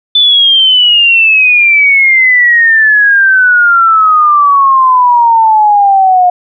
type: exponential sweep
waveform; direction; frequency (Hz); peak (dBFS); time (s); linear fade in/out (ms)
sine; down; 3520 to 713; -3; 0.15-6.3; 5
effects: none